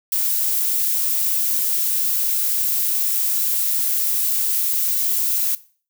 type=noise; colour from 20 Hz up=violet; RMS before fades=-20 dBFS; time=0.12-5.55 s; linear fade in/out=2 ms; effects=noise-tail reverb RT60 0.4 s tail -18 dB re dry